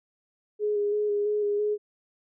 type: tone with vibrato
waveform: sine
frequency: 415.3 Hz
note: G#4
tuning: in tune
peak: -23 dBFS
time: 0.59-1.78 s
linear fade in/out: 50 ms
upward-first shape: square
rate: 3 Hz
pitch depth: 18 cents each way
effects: none